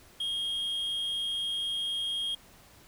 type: tone with amplitude modulation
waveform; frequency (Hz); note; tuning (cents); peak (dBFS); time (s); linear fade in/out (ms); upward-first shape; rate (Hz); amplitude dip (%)
triangle; 3248; G#7; -39; -27; 0.2-2.35; 5; sine; 269; 25
effects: pink hiss -56 dBFS RMS until 2.87 s